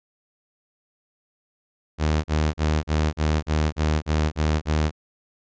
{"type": "tone bursts", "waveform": "sawtooth", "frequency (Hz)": 77, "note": "D#2", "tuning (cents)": -17, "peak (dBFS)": -15, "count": 10, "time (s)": [1.98, 4.913], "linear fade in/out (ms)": 50, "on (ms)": 260, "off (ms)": 37, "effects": ["resampled to 16000 Hz"]}